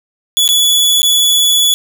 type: tone with dropouts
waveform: sawtooth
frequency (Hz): 3417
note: G#7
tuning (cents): +49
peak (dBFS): -5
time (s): 0.37-1.74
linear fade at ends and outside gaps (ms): 0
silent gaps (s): 0.478-0.489 / 1.019-1.03
effects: none